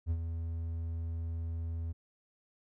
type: tone with ADSR envelope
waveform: triangle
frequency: 82.7 Hz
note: E2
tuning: 6 cents sharp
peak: -25 dBFS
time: 0.06-1.93 s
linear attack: 46 ms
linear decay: 60 ms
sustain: -7 dB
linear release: 18 ms
effects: none